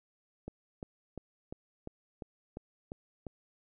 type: click train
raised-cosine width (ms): 2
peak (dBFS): -27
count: 9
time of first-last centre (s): 0.48-3.267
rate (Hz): 2.87
effects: none